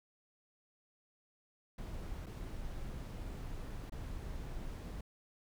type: noise with dropouts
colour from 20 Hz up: brown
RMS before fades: -43 dBFS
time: 1.78-5.01 s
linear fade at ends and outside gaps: 5 ms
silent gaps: 2.261-2.265 / 3.898-3.92 s
effects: none